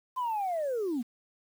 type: linear sweep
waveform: sine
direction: down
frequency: 1039 to 220 Hz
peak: -27 dBFS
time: 0.16-1.03 s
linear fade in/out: 20 ms
effects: tanh soft clip ceiling -25 dBFS + 9-bit